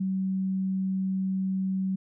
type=tone; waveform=sine; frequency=190 Hz; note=F#3; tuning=46 cents sharp; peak=-25 dBFS; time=0-1.96 s; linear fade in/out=10 ms; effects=none